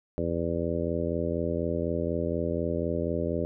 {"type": "harmonic tone", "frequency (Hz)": 84.1, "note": "E2", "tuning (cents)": 35, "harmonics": [1, 2, 3, 4, 5, 6, 7], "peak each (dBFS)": [-34, -34, -34, -34, -34, -34, -34], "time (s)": [0.18, 3.45], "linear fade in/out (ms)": 0, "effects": []}